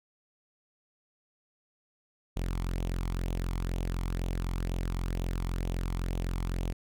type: tone with flanger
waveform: sawtooth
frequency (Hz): 43.89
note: F1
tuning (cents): +9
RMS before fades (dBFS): -32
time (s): 2.36-6.73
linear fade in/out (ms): 10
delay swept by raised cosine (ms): 0.3 to 0.94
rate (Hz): 2.1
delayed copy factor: +0.5
effects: none